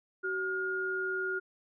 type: tone pair together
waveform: sine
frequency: 377.4 / 1423 Hz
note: F#4 / F6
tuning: +34 / +32 cents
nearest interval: octave + major seventh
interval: 2298 cents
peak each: -35 / -32 dBFS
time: 0.23-1.4 s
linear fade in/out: 20 ms
effects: none